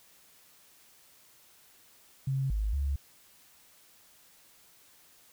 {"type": "tone with pitch steps", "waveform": "sine", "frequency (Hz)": [134.7, 52.4, 69.7], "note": ["C#3", "G#1", "C#2"], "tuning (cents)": [-49, 16, 10], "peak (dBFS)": -27, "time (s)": [2.27, 2.96], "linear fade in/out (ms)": 5, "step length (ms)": 230, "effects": ["white hiss -60 dBFS RMS until 5.32 s"]}